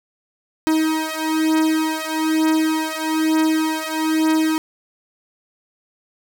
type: beating tone pair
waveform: 45% pulse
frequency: 315.3 / 316.4 Hz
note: D#4 / D#4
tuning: +23 / +29 cents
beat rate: 1.1 Hz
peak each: -20 dBFS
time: 0.67-4.58 s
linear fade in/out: 0 ms
effects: none